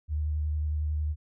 sine tone with vibrato, 75.9 Hz, D#2, 42 cents flat, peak -26 dBFS, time 0.08-1.16 s, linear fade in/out 50 ms, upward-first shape sine, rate 11 Hz, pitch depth 20 cents each way, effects none

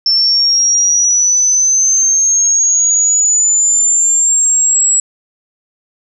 sine linear sweep, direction up, 5360 to 7760 Hz, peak -8 dBFS, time 0.06-5 s, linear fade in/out 2 ms, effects none

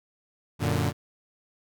sawtooth chord, Gb augmented, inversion none, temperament equal, 92.5 / 116.54 / 146.83 Hz, Gb2 / Bb2 / D3, 0 / 0 / 0 cents, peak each -24 dBFS, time 0.59-0.93 s, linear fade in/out 50 ms, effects none

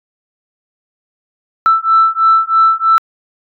sine beating tone pair, 1324 / 1327.1 Hz, E6 / E6, +7 / +11 cents, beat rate 3.1 Hz, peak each -10 dBFS, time 1.66-2.98 s, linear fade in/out 0 ms, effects tanh soft clip ceiling -1 dBFS

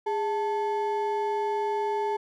triangle ring-modulated tone, 646 Hz, E5, 35 cents flat, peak -20 dBFS, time 0.06-2.17 s, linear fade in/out 10 ms, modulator 234 Hz, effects none

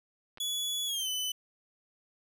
clicks, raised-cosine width 0.3 ms, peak -31 / -38 dBFS, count 2, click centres 0.374 / 0.382 s
sawtooth tone with pitch glide, 3400 to 3012 Hz, G#7 to F#7, +40 to +30 cents, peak -28 dBFS, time 0.4-1.32 s, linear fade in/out 5 ms, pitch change -210 cents, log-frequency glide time 0.86-1.09 s
effects none

